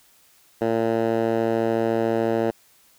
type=tone with band-pass filter; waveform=10% pulse; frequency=113.8 Hz; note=A#2; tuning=41 cents flat; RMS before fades=-22 dBFS; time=0.61-2.51 s; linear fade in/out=10 ms; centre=470 Hz; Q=0.89; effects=white hiss -57 dBFS RMS until 2.98 s